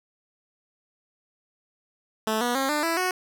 10% pulse tone with pitch steps, 218.6 / 242.6 / 269.1 / 298.6 / 331.3 / 367.6 Hz, A3 / B3 / C4 / D4 / E4 / F#4, -11 / -31 / +49 / +29 / +9 / -11 cents, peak -15 dBFS, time 2.27-3.11 s, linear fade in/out 2 ms, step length 140 ms, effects none

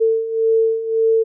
sine beating tone pair, 447.4 / 449.2 Hz, A4 / A4, +29 / +36 cents, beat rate 1.8 Hz, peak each -20 / -15 dBFS, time 0-1.24 s, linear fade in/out 20 ms, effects none

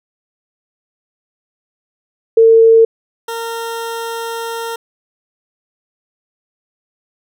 sine / 20% pulse tone pair in turn, 452.1 / 460 Hz, A4 / A#4, +47 / -23 cents, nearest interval unison, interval 30 cents, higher second, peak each -4 / -16 dBFS, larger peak first, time 2.37-2.85 / 3.28-4.76 s, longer second, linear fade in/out 5 ms, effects none

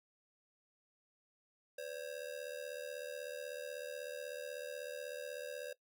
square ring-modulated tone, 540 Hz, C#5, 45 cents flat, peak -40 dBFS, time 1.78-5.73 s, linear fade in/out 5 ms, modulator 38.1 Hz, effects noise-tail reverb RT60 0.1 s tail -18 dB re dry

